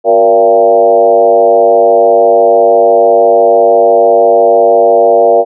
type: tone with frequency modulation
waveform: sine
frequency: 576 Hz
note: D5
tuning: 34 cents flat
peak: -3 dBFS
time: 0.04-5.45 s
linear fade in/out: 50 ms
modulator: 106 Hz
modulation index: 1.5
effects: none